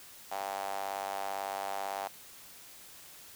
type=tone with high-pass filter; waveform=sawtooth; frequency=98 Hz; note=G2; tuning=in tune; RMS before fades=-37 dBFS; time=0.31-2.08 s; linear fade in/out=10 ms; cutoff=750 Hz; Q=5; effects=white hiss -52 dBFS RMS until 3.35 s